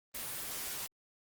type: noise with comb filter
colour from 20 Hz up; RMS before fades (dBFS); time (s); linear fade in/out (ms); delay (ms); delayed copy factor
white; -40; 0.14-0.87; 10; 11; -0.5
effects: Opus 24 kbps